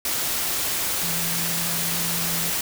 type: tone in noise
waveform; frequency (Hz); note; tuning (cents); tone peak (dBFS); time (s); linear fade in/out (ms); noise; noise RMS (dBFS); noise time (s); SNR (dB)
sine; 168.9; E3; +42; -32; 1.03-2.5; 2; white; -25; 0.05-2.61; -10
effects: none